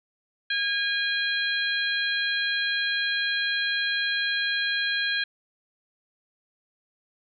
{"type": "harmonic tone", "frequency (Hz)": 816, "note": "G#5", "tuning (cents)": -31, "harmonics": [2, 3, 4, 5], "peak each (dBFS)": [-26, -33, -30, -31], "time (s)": [0.5, 5.24], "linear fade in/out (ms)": 5, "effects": []}